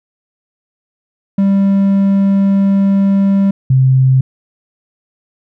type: tone pair in turn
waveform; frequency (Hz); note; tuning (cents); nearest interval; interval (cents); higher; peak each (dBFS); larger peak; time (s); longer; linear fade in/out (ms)
triangle / sine; 196.7 / 131.12; G3 / C3; +6 / +4; perfect fifth; 702; first; -6; neither; 1.38-3.51 / 3.7-4.21; first; 5
effects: none